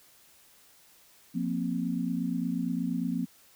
sine chord, F suspended fourth, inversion none, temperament equal with one note detuned, 176.44 / 233.1 / 261.6 Hz, F3 / Bb3 / C4, +18 / 0 / 0 cents, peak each -32 dBFS, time 1.34-3.26 s, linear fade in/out 20 ms, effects white hiss -59 dBFS RMS until 3.55 s

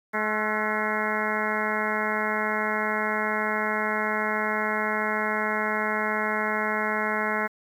harmonic tone with a mistuned harmonic, 213.7 Hz, G#3, 50 cents sharp, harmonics 1 / 2 / 3 / 4 / 5 / 6 / 7 / 8 / 9 / 10, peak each -33 / -33 / -33 / -33 / -33 / -33 / -33 / -33 / -33 / -33 dBFS, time 0.13-7.48 s, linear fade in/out 20 ms, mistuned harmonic 6, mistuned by +76 cents, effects 9-bit

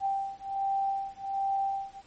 sine beating tone pair, 784 / 785.3 Hz, G5 / G5, 0 / +3 cents, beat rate 1.3 Hz, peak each -31 dBFS, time 0-2.02 s, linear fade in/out 50 ms, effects pink hiss -59 dBFS RMS until 2.06 s + MP3 32 kbps

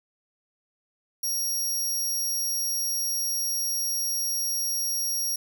20% pulse tone, 5630 Hz, F8, 13 cents sharp, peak -20 dBFS, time 1.23-5.36 s, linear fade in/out 5 ms, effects none

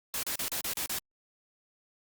white noise bursts, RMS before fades -33 dBFS, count 7, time 0.14-0.986 s, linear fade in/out 0 ms, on 90 ms, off 36 ms, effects Opus 48 kbps

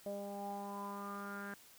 sawtooth tone with low-pass filter sweep, 200.9 Hz, G3, 43 cents sharp, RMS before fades -44 dBFS, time 0.06-1.54 s, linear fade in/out 0 ms, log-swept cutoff 610 to 1600 Hz, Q 7.9, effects white hiss -61 dBFS RMS until 1.78 s

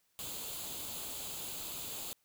white noise with comb filter, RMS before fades -42 dBFS, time 0.19-2.13 s, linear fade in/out 0 ms, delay 0.27 ms, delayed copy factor +0.65, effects white hiss -75 dBFS RMS until 2.24 s

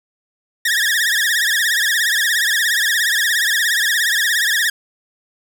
sawtooth tone with vibrato, 1760 Hz, A6, in tune, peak -11 dBFS, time 0.65-4.7 s, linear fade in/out 5 ms, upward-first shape triangle, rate 17 Hz, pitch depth 170 cents each way, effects none

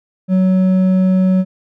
sine tone with hard clipping, 186.5 Hz, F#3, 14 cents sharp, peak -11 dBFS, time 0.28-1.45 s, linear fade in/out 50 ms, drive 5 dB, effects none

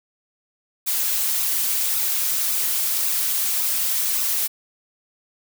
blue noise with flanger, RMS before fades -22 dBFS, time 0.86-4.48 s, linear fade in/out 20 ms, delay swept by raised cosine 0.78 to 6.48 ms, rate 1.8 Hz, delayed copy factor +0.5, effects none

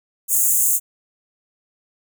pink high-pass noise, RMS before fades -17 dBFS, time 0.28-0.8 s, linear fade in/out 50 ms, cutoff 6600 Hz, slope 96 dB/octave, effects none

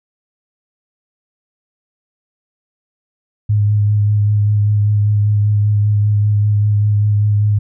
sine tone with vibrato, 104.2 Hz, G#2, 6 cents sharp, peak -10 dBFS, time 3.49-7.59 s, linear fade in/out 10 ms, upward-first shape sine, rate 5.1 Hz, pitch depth 18 cents each way, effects none

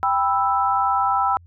sine chord, E minor, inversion first, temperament just, 791.1 / 988.9 / 1318.5 Hz, G5 / B5 / E6, +16 / +2 / 0 cents, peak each -21 / -22 / -21 dBFS, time 0.03-1.37 s, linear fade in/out 0 ms, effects added 86 Hz sine -45 dBFS peak until 1.46 s

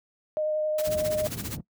sine tone with vibrato, 614 Hz, D#5, 23 cents flat, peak -24 dBFS, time 0.37-1.27 s, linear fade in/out 0 ms, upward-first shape triangle, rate 11 Hz, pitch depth 12 cents each way
white noise with tremolo, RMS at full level -34 dBFS, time 0.78-1.57 s, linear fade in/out 5 ms, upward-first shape sine, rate 15 Hz, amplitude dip 85%
pink low-pass noise, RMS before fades -34 dBFS, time 0.87-1.61 s, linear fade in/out 5 ms, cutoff 270 Hz, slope 12 dB/octave
effects noise-tail reverb RT60 0.1 s tail -20 dB re dry + high-pass 80 Hz 12 dB/octave

